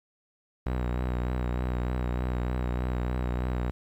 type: tone with vibrato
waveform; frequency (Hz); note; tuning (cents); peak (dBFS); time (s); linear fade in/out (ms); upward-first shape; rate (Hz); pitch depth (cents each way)
sawtooth; 61.74; B1; 0; -23; 0.66-3.71; 5; triangle; 3.3; 37
effects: low-pass 2000 Hz 12 dB/octave + 10-bit